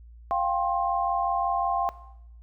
sine chord, F suspended second, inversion none, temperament equal with one note detuned, 698.5 / 784 / 1061.1 Hz, F5 / G5 / C6, 0 / 0 / +24 cents, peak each -27 dBFS, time 0.31-1.89 s, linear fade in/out 0 ms, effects noise-tail reverb RT60 0.8 s tail -17 dB re dry + added 58 Hz sine -45 dBFS peak until 2.42 s

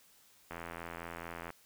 click train, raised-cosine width 0.5 ms, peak -27 dBFS, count 85, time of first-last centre 0.51-1.504 s, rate 84.5 Hz, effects white hiss -64 dBFS RMS until 1.65 s

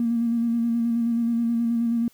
triangle tone with vibrato, 233.1 Hz, A#3, in tune, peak -16 dBFS, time 0-2.08 s, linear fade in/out 2 ms, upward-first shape square, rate 9.4 Hz, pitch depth 21 cents each way, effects tanh soft clip ceiling -18 dBFS + white hiss -59 dBFS RMS until 2.13 s

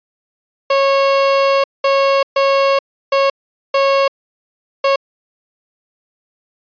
30% pulse tone bursts at uneven times, 549 Hz, C#5, 17 cents flat, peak -8 dBFS, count 6, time 0.7-1.64 / 1.84-2.23 / 2.36-2.79 / 3.12-3.3 / 3.74-4.08 / 4.84-4.96 s, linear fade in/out 5 ms, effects resampled to 11025 Hz

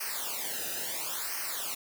white noise with flanger, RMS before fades -35 dBFS, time 0-1.75 s, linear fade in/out 10 ms, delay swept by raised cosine 0.27 to 0.92 ms, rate 0.73 Hz, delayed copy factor -0.9, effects none

